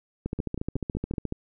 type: two click trains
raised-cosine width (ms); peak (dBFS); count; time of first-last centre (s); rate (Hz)
3; -18 / -16; 5 / 16; 0.39-1.138 / 0.26-1.324; 5.35 / 14.1
effects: none